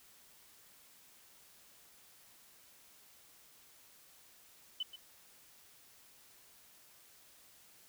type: tone with echo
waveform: sine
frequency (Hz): 3010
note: F#7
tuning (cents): +29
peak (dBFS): -34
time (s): 4.8-4.83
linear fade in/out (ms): 5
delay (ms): 130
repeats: 1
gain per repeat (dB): -12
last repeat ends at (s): 4.96
effects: white hiss -62 dBFS RMS until 7.88 s